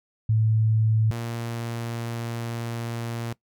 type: tone pair in turn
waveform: sine / sawtooth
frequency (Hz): 110 / 116.74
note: A2 / A#2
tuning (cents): 0 / +3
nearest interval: minor second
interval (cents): 103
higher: second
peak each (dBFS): -18 / -25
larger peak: first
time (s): 0.29-1.11 / 1.11-3.33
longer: second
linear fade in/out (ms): 5
effects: noise-tail reverb RT60 0.1 s tail -20 dB re dry